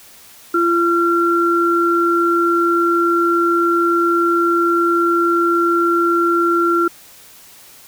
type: tone pair together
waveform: sine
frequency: 341.3 / 1368.2 Hz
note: F4 / F6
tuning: -40 / -36 cents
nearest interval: 2 octaves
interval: 2404 cents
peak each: -15 dBFS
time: 0.54-6.88 s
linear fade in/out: 5 ms
effects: white hiss -43 dBFS RMS until 7.87 s